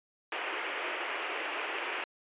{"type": "band-pass noise", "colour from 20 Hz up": "white", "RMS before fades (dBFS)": -36, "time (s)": [0.32, 2.04], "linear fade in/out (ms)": 2, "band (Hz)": [320, 2900], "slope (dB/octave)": 48, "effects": ["resampled to 8000 Hz"]}